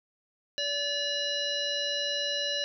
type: harmonic tone with a mistuned harmonic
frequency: 577 Hz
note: D5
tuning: 31 cents flat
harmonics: 1 / 3 / 5 / 7 / 9 / 10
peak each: -35 / -37 / -33 / -32 / -42 / -43 dBFS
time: 0.58-2.64 s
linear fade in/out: 0 ms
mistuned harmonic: 7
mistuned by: -21 cents
effects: none